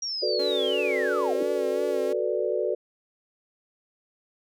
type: linear sweep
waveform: sine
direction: down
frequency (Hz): 5700 to 246.3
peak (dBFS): -28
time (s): 0.02-1.43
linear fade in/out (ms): 5
type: chord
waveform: sine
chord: B minor seventh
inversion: second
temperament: equal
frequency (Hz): 370 / 440 / 493.9 / 587.3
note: F#4 / A4 / B4 / D5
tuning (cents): 0 / 0 / 0 / 0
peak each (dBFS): -29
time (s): 0.22-2.75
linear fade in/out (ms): 10
type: tone with vibrato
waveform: sawtooth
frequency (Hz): 277.2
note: C#4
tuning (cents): 0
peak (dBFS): -31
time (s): 0.39-2.13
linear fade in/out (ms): 5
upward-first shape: sine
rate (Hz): 2.9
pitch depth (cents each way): 59
effects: none